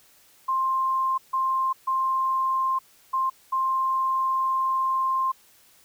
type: tone bursts at uneven times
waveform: sine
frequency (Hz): 1054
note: C6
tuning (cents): +12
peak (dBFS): -21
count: 5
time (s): 0.48-1.18 / 1.33-1.73 / 1.87-2.79 / 3.13-3.3 / 3.52-5.32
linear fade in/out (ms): 10
effects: white hiss -57 dBFS RMS until 5.84 s